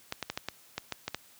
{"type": "clicks", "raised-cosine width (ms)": 0.2, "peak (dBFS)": -15, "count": 9, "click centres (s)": [0.124, 0.227, 0.3, 0.375, 0.486, 0.78, 0.923, 1.08, 1.146], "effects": ["white hiss -58 dBFS RMS until 1.39 s", "high-pass 60 Hz 12 dB/octave"]}